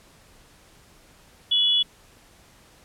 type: tone pair together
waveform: sine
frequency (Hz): 2960 / 3402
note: F#7 / G#7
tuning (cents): 0 / +41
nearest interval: major second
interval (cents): 241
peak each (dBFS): -25 / -18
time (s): 1.51-1.83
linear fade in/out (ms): 10
effects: pink hiss -54 dBFS RMS until 2.84 s + low-pass 12000 Hz 12 dB/octave